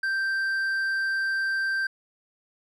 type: tone with hard clipping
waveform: triangle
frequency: 1568 Hz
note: G6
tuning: in tune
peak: -25 dBFS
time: 0.03-1.87 s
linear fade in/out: 5 ms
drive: 7 dB
effects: resampled to 24000 Hz